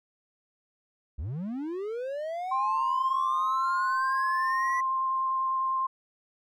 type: linear sweep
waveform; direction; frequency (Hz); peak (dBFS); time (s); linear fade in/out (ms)
triangle; up; 58.3 to 1975.5; -29; 1.18-4.81; 10
type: tone with vibrato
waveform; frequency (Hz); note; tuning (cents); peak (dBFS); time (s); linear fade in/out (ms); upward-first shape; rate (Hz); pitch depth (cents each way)
sine; 1054; C6; +12; -25; 2.51-5.87; 10; sine; 10; 8
effects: none